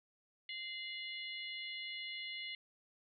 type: harmonic tone with a mistuned harmonic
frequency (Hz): 692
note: F5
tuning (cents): -16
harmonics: 3 / 4 / 5 / 6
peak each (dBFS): -45 / -47 / -49 / -51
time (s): 0.49-2.55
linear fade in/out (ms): 2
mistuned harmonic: 4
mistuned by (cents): +82
effects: none